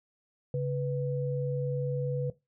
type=tone pair together; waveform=sine; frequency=138.6 / 493.9 Hz; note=C#3 / B4; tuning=0 / 0 cents; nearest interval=octave + minor seventh; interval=2200 cents; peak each=-29 / -32 dBFS; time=0.54-2.3 s; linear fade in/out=2 ms; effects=noise-tail reverb RT60 0.2 s tail -17 dB re dry